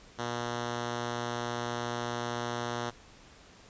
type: tone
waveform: 5% pulse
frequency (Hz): 120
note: B2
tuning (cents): -49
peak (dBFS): -21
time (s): 0.18-2.91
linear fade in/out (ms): 20
effects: pink hiss -55 dBFS RMS until 3.69 s + resampled to 16000 Hz